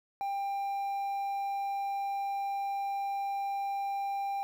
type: tone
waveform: triangle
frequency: 794 Hz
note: G5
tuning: 22 cents sharp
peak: -29 dBFS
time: 0.21-4.43 s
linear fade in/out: 0 ms
effects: 10-bit